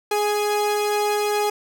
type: tone pair together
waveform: 45% pulse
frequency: 416.5 / 830.6 Hz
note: G#4 / G#5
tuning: +5 / 0 cents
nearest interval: octave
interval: 1195 cents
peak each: -21 / -24 dBFS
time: 0.11-1.5 s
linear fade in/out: 5 ms
effects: none